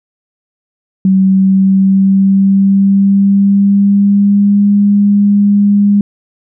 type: tone with pitch glide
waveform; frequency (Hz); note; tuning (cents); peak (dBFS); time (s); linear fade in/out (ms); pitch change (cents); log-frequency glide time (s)
sine; 190.6 to 203.1; G3 to G#3; -48 to -38; -5; 1.05-6.01; 2; +110; 1.18-4.69
effects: none